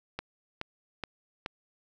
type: click train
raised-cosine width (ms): 0.3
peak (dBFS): -18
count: 4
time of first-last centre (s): 0.19-1.461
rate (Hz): 2.36
effects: none